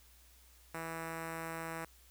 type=tone with notch filter; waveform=5% pulse; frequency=163.7 Hz; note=E3; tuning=12 cents flat; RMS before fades=-42 dBFS; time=0.74-1.85 s; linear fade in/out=5 ms; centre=4600 Hz; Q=1.5; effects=added 60 Hz sine -62 dBFS peak until 2.1 s + white hiss -64 dBFS RMS until 2.1 s